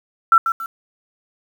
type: tone with echo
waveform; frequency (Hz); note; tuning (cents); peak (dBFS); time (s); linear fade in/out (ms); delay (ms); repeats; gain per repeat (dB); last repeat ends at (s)
sine; 1344; E6; +33; -7; 0.32-0.38; 2; 140; 2; -9; 0.66
effects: 7-bit